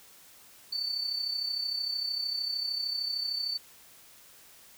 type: tone with amplitude modulation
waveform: sine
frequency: 4500 Hz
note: C#8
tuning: 25 cents sharp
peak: -27 dBFS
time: 0.72-3.58 s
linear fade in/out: 10 ms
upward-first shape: sine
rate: 33.2 Hz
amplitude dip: 60%
effects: white hiss -55 dBFS RMS until 4.77 s